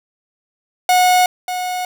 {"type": "tone with echo", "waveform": "45% pulse", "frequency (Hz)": 729, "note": "F#5", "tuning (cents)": -26, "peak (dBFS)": -10, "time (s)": [0.89, 1.26], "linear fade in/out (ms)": 2, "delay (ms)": 590, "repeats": 1, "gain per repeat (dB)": -10, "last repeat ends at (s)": 1.85, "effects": []}